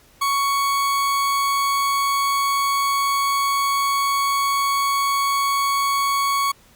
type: tone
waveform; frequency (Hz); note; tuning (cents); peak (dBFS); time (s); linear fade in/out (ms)
40% pulse; 1114; C#6; +8; -17; 0.21-6.52; 10
effects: pink hiss -53 dBFS RMS until 6.75 s + Opus 48 kbps